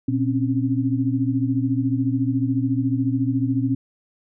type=tone cluster; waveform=sine; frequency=119.9 / 261.8 / 275.8 Hz; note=A#2 / C4 / C#4; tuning=+49 / +1 / -9 cents; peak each=-23 dBFS; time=0.08-3.75 s; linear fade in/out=5 ms; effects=none